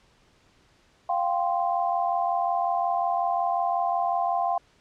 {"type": "chord", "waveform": "sine", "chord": "F suspended second", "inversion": "none", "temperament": "equal", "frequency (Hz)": [698.5, 784, 1046.5], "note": ["F5", "G5", "C6"], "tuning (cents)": [0, 0, 0], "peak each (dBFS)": [-25, -27, -30], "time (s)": [1.09, 4.58], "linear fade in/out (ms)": 5, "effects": ["pink hiss -61 dBFS RMS until 4.8 s", "low-pass 6000 Hz 12 dB/octave"]}